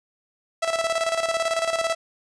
sawtooth tone with tremolo, 659.3 Hz, E5, in tune, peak -16 dBFS, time 0.62-1.95 s, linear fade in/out 10 ms, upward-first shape square, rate 18 Hz, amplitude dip 60%, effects resampled to 22050 Hz + 9-bit

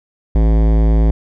sine tone with hard clipping, 54.6 Hz, A1, 13 cents flat, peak -11 dBFS, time 0.35-1.11 s, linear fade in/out 5 ms, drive 18 dB, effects none

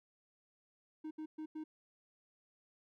triangle tone bursts at uneven times, 311.1 Hz, D#4, in tune, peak -39 dBFS, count 4, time 1.04-1.11 / 1.18-1.26 / 1.38-1.46 / 1.55-1.64 s, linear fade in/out 10 ms, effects none

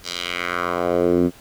10% pulse tone with band-pass filter sweep, 87.9 Hz, F2, 12 cents sharp, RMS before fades -21 dBFS, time 0.03-1.31 s, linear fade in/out 50 ms, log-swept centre 5200 to 240 Hz, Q 1.9, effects pink hiss -47 dBFS RMS until 1.4 s

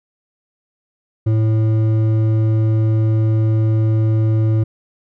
sine tone with hard clipping, 110 Hz, A2, in tune, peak -14 dBFS, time 1.26-4.64 s, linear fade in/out 10 ms, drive 8 dB, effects none

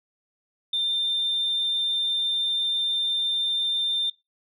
sine tone, 3593 Hz, A7, 36 cents sharp, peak -21 dBFS, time 0.73-4.1 s, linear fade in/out 5 ms, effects noise-tail reverb RT60 0.2 s tail -17 dB re dry + tanh soft clip ceiling -18 dBFS

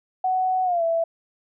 sine tone with pitch glide, 745 to 663.7 Hz, F#5 to E5, +12 to +12 cents, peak -19 dBFS, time 0.24-1.04 s, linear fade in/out 5 ms, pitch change -200 cents, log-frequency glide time 0.64-0.83 s, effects none

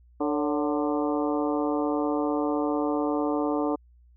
harmonic tone with a mistuned harmonic, 148.7 Hz, D3, 22 cents sharp, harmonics 2 / 3 / 4 / 5 / 6 / 7 / 8, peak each -26 / -30 / -32 / -34 / -36 / -37 / -38 dBFS, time 0.2-3.76 s, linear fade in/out 10 ms, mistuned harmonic 4, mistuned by -81 cents, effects added 60 Hz sine -53 dBFS peak until 4.16 s

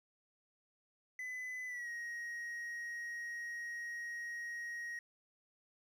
triangle tone with pitch glide, 2008 to 1884.4 Hz, B6 to A#6, +28 to +18 cents, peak -39 dBFS, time 1.19-4.99 s, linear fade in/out 2 ms, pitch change -110 cents, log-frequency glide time 1.67-1.89 s, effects 12-bit

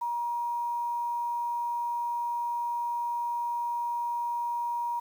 sine tone, 950 Hz, A#5, 33 cents sharp, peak -28 dBFS, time 0.01-5 s, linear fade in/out 10 ms, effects 9-bit

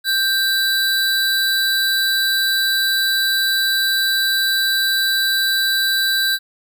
square tone pair together, 1570 / 3956 Hz, G6 / B7, +2 / +2 cents, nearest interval octave + major third, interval 1600 cents, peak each -19 dBFS, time 0.04-6.39 s, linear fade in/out 50 ms, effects none

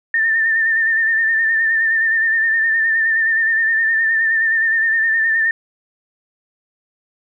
sine tone with vibrato, 1800 Hz, A6, 39 cents sharp, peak -13 dBFS, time 0.14-5.51 s, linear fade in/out 2 ms, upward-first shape sine, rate 9.6 Hz, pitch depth 40 cents each way, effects none

